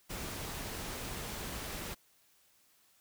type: noise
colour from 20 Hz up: pink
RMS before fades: -41 dBFS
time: 0.09-1.95 s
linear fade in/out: 20 ms
effects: white hiss -68 dBFS RMS until 3 s